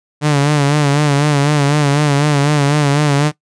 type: tone with vibrato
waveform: sawtooth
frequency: 145.3 Hz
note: D3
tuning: 18 cents flat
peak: -6 dBFS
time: 0.21-3.32 s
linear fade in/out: 50 ms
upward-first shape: sine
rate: 4 Hz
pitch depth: 66 cents each way
effects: noise-tail reverb RT60 0.1 s tail -18 dB re dry + resampled to 22050 Hz